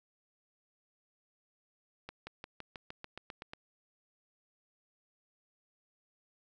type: accelerating click train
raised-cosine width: 0.3 ms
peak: -27 dBFS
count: 11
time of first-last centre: 2.09-3.535 s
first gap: 180 ms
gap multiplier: 0.95
effects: none